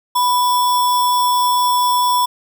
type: tone with sample-and-hold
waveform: sine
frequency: 987.8 Hz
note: B5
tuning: in tune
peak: -12 dBFS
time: 0.15-2.26 s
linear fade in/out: 10 ms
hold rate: 4410 Hz
effects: none